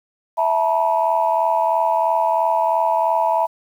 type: chord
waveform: sine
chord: E suspended fourth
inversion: none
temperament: equal with one note detuned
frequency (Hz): 659.3 / 880 / 963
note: E5 / A5 / B5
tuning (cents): 0 / 0 / -44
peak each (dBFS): -19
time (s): 0.37-3.47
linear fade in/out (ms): 20
effects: tanh soft clip ceiling -6 dBFS + 8-bit